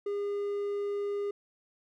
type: tone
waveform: triangle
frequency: 406.3 Hz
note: G#4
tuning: 38 cents flat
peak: -28 dBFS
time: 0.06-1.31 s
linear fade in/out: 5 ms
effects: none